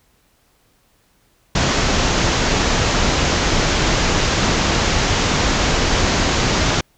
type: low-pass noise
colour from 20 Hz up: pink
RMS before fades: -17 dBFS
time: 1.55-6.81 s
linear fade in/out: 5 ms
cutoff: 7200 Hz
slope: 96 dB/octave
effects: pink hiss -59 dBFS RMS until 6.97 s